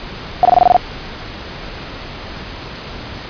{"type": "tone bursts", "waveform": "sine", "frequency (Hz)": 719, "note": "F#5", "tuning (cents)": -50, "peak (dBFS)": -4, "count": 8, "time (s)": [0.43, 0.766], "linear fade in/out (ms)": 0, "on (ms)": 21, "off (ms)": 24, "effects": ["pink hiss -29 dBFS RMS until 3.29 s", "resampled to 11025 Hz"]}